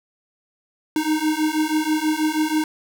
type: beating tone pair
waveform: square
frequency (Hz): 306.6 / 312.8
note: D#4 / D#4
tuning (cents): -25 / +9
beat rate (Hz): 6.2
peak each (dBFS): -23 / -22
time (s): 0.96-2.64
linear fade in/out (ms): 2
effects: none